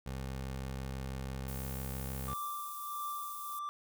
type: tone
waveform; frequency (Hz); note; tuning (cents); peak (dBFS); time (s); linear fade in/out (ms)
20% pulse; 66.1; C2; +18; -33; 0.06-2.34; 5
type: high-pass noise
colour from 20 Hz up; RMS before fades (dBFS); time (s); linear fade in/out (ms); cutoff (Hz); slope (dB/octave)
white; -47; 1.48-3.59; 2; 9500; 12
type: tone with tremolo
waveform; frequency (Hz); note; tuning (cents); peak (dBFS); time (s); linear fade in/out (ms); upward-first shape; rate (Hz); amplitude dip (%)
triangle; 1176; D6; +2; -34; 2.28-3.69; 0; triangle; 1.6; 55
effects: none